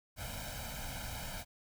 pink noise with comb filter, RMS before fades -42 dBFS, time 0.16-1.45 s, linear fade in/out 50 ms, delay 1.3 ms, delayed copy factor +1, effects none

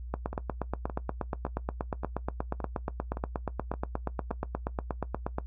two click trains, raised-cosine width 1 ms, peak -22 / -16 dBFS, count 8 / 45, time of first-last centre 0.33-4.307 / 0.14-5.384 s, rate 1.76 / 8.39 Hz, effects noise-tail reverb RT60 0.1 s tail -17 dB re dry + added 60 Hz sine -37 dBFS peak until 5.46 s

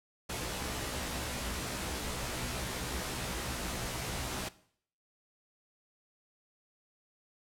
pink noise with comb filter, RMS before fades -37 dBFS, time 0.29-4.49 s, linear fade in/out 10 ms, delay 16 ms, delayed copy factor +0.85, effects noise-tail reverb RT60 0.6 s tail -18 dB re dry + low-pass 12000 Hz 12 dB/octave

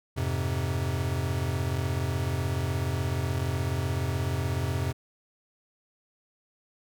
square chord, F minor, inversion none, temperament equal, 87.31 / 103.83 / 130.81 Hz, F2 / Ab2 / C3, 0 / 0 / 0 cents, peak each -31 / -34 / -31 dBFS, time 0.16-4.93 s, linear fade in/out 20 ms, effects none

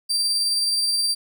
35% pulse tone with tremolo, 4699 Hz, D8, in tune, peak -17 dBFS, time 0.09-1.15 s, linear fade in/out 20 ms, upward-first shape sine, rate 19 Hz, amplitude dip 25%, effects none

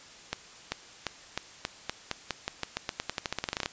accelerating click train, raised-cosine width 0.2 ms, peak -12 dBFS, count 25, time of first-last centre 0.33-3.659 s, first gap 390 ms, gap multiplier 0.89, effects white hiss -50 dBFS RMS until 3.72 s + resampled to 16000 Hz

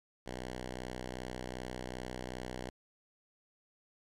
5% pulse tone with vibrato, 62.6 Hz, B1, 24 cents sharp, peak -29 dBFS, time 0.26-2.7 s, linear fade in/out 5 ms, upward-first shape sine, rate 18 Hz, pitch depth 24 cents each way, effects low-pass 9000 Hz 12 dB/octave + 11-bit

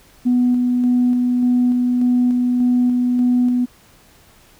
sine tone with tremolo, 246.9 Hz, B3, in tune, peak -11 dBFS, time 0.25-3.66 s, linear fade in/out 20 ms, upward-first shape square, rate 1.7 Hz, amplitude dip 25%, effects tanh soft clip ceiling -8 dBFS + pink hiss -50 dBFS RMS until 4.59 s

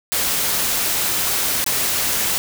white noise with dropouts, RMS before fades -20 dBFS, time 0.12-2.38 s, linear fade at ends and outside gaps 0 ms, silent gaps 1.642-1.663 s, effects none

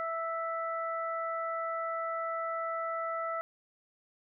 harmonic tone, 659.3 Hz, E5, in tune, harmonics 1 / 2 / 3, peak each -36 / -34 / -44 dBFS, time 0-3.41 s, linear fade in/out 0 ms, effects none

